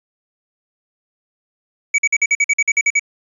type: tone bursts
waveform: square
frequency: 2273 Hz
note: C#7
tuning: 43 cents sharp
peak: -12 dBFS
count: 12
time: 1.94-2.995 s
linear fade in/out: 5 ms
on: 43 ms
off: 49 ms
effects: resampled to 22050 Hz